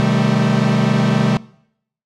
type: chord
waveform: 45% pulse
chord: A half-diminished seventh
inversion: first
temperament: equal with one note detuned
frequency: 128.19 / 155.56 / 196 / 220 Hz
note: C3 / Eb3 / G3 / A3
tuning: -35 / 0 / 0 / 0 cents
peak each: -19 dBFS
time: 0-1.37 s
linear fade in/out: 0 ms
effects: noise-tail reverb RT60 0.7 s tail -22 dB re dry + low-pass 5000 Hz 12 dB/octave